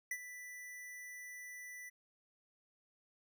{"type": "tone with ADSR envelope", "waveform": "square", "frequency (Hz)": 1980, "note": "B6", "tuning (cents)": 4, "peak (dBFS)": -36, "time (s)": [0.11, 1.9], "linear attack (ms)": 4, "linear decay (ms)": 56, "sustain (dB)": -12, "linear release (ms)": 17, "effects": []}